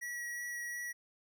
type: tone with vibrato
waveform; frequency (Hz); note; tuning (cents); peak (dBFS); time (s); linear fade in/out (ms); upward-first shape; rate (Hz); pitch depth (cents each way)
square; 1924; B6; -46; -39; 0.01-0.93; 20; sine; 2.8; 9
effects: none